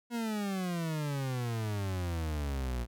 40% pulse exponential sweep, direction down, 241 to 57.8 Hz, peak -31 dBFS, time 0.1-2.87 s, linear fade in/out 50 ms, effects none

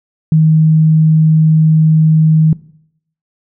sine tone, 157.6 Hz, D#3, 23 cents sharp, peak -5 dBFS, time 0.32-2.53 s, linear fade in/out 2 ms, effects noise-tail reverb RT60 0.7 s tail -20 dB re dry

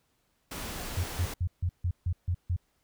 pink noise, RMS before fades -38 dBFS, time 0.51-1.34 s, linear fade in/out 5 ms
sine tone bursts, 88.2 Hz, F2, 18 cents sharp, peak -25 dBFS, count 8, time 0.97-2.564 s, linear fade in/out 5 ms, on 68 ms, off 150 ms
effects pink hiss -73 dBFS RMS until 2.83 s

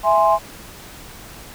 sine chord, E augmented, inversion none, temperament equal, 659.3 / 830.6 / 1046.5 Hz, E5 / G#5 / B#5, 0 / 0 / 0 cents, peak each -16 dBFS, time 0.03-0.39 s, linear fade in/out 50 ms, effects tanh soft clip ceiling -2 dBFS + pink hiss -39 dBFS RMS until 1.54 s

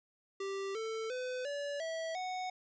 square tone with pitch steps, 391.6 / 444.7 / 504.9 / 573.3 / 651 / 739.2 Hz, G4 / A4 / B4 / D5 / E5 / F#5, -2 / +18 / +38 / -42 / -22 / -2 cents, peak -37 dBFS, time 0.4-2.5 s, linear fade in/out 5 ms, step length 350 ms, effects resampled to 16000 Hz

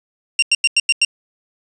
sawtooth tone bursts, 2769 Hz, F7, 15 cents flat, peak -7 dBFS, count 6, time 0.39-1.049 s, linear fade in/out 2 ms, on 34 ms, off 91 ms, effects resampled to 22050 Hz + 7-bit

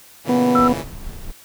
10% pulse chord, A# diminished, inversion none, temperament equal, 116.54 / 138.59 / 164.81 Hz, A#2 / C#3 / E3, 0 / 0 / 0 cents, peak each -21 dBFS, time 0.24-0.85 s, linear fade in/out 50 ms
harmonic tone, 246.9 Hz, B3, in tune, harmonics 1 / 2 / 3 / 4, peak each -15 / -21 / -25 / -27 dBFS, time 0.29-0.73 s, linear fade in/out 5 ms
sine tone, 1330 Hz, E6, 15 cents sharp, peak -14 dBFS, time 0.55-0.68 s, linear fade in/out 5 ms
brown noise with tremolo, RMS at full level -31 dBFS, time 0.58-1.32 s, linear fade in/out 10 ms, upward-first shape triangle, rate 4.4 Hz, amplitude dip 30%
effects white hiss -46 dBFS RMS until 1.44 s

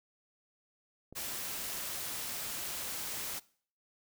click, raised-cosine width 2 ms, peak -35 dBFS, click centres 1.126 s
white noise, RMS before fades -39 dBFS, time 1.15-3.4 s, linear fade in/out 20 ms
effects noise-tail reverb RT60 0.5 s tail -21 dB re dry

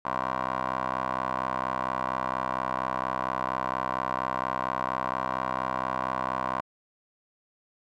15% pulse tone with band-pass filter, 64.3 Hz, C2, 30 cents flat, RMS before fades -30 dBFS, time 0.05-6.61 s, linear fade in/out 5 ms, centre 1000 Hz, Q 3.4, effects none

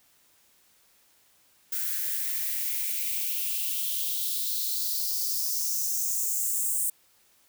violet noise with high-pass filter sweep, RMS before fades -29 dBFS, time 1.72-6.9 s, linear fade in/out 5 ms, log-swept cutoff 1500 to 8600 Hz, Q 4, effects white hiss -63 dBFS RMS until 7.48 s

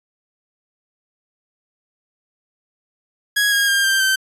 sawtooth tone with pitch steps, 1661 / 1632.5 / 1604.4 / 1576.9 / 1549.8 Hz, G#6 / G#6 / G6 / G6 / G6, 0 / -30 / +40 / +10 / -20 cents, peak -11 dBFS, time 3.36-4.16 s, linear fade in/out 10 ms, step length 160 ms, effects resampled to 32000 Hz

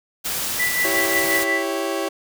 white noise, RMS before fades -25 dBFS, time 0.24-1.45 s, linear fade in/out 20 ms
sine tone with tremolo, 1975.5 Hz, B6, in tune, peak -17 dBFS, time 0.59-1.63 s, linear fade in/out 10 ms, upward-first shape triangle, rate 5.6 Hz, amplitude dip 70%
30% pulse chord, C# diminished, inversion first, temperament equal, 329.6 / 392 / 554.4 Hz, E4 / G4 / C#5, 0 / 0 / 0 cents, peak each -24 dBFS, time 0.84-2.09 s, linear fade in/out 10 ms
effects none

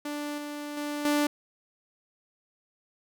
sawtooth tone with level steps, 293.7 Hz, D4, in tune, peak -28 / -31 / -27 / -19 dBFS, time 0.05-1.27 s, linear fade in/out 5 ms, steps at 0.38 / 0.77 / 1.05 s, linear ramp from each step 2 ms, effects none

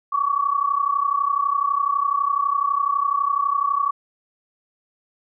sine tone pair together, 1115 / 1147 Hz, C#6 / D6, +10 / -41 cents, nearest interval unison, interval 49 cents, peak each -21 dBFS, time 0.12-3.91 s, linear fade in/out 10 ms, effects none

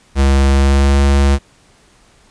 square tone with pitch glide, 68.3 to 69.45 Hz, C#2 to C#2, -25 to +4 cents, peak -9 dBFS, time 0.15-1.39 s, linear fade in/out 50 ms, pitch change +29 cents, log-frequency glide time 0.5-0.95 s, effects pink hiss -50 dBFS RMS until 2.3 s + resampled to 22050 Hz

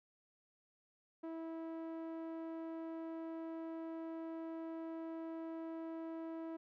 sawtooth tone with low-pass filter, 326.3 Hz, E4, 18 cents flat, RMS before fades -45 dBFS, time 1.23-6.57 s, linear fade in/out 10 ms, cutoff 920 Hz, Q 0.64, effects none

